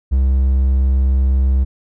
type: tone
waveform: triangle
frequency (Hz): 66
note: C2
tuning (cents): +16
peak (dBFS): -9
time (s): 0.11-1.65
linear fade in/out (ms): 20
effects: none